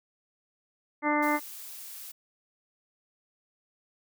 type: harmonic tone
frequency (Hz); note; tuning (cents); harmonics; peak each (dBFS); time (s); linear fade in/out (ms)
297; D4; +20; 1 / 2 / 3 / 4 / 5 / 6 / 7; -28 / -32 / -29 / -32 / -38 / -37 / -31; 1.02-1.4; 50
type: noise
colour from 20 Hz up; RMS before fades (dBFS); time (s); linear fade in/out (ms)
blue; -43; 1.22-2.12; 10
effects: none